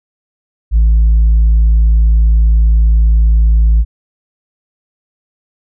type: tone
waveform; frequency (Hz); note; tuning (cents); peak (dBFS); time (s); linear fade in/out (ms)
sine; 55; A1; 0; -3; 0.71-3.85; 50
effects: tanh soft clip ceiling -4 dBFS